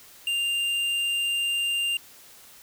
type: tone with tanh clipping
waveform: sine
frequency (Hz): 2794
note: F7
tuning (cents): 0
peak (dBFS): -25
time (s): 0.27-1.97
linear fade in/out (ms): 2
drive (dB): 10
effects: white hiss -50 dBFS RMS until 2.62 s